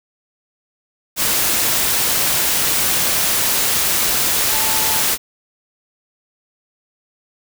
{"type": "tone in noise", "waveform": "sine", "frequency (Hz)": 877, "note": "A5", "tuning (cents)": -6, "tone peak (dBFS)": -26, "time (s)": [4.5, 5.03], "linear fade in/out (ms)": 50, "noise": "white", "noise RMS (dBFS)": -17, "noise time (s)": [1.16, 5.18], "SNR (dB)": -12, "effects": []}